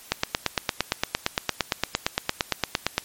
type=click train; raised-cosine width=0.2 ms; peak=-3 dBFS; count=26; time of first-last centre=0.12-2.98 s; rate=8.74 Hz; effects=white hiss -47 dBFS RMS until 3.04 s + MP3 64 kbps